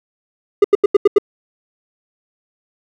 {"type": "tone bursts", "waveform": "triangle", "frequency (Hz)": 406.2, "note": "G#4", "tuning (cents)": -38, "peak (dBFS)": -3, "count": 6, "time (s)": [0.62, 1.184], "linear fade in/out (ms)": 5, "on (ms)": 24, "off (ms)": 84, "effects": []}